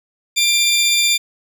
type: tone pair together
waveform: 25% pulse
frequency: 2380 / 3562 Hz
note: D7 / A7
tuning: +22 / +21 cents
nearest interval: perfect fifth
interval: 699 cents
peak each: -12 dBFS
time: 0.36-1.18 s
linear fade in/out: 20 ms
effects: none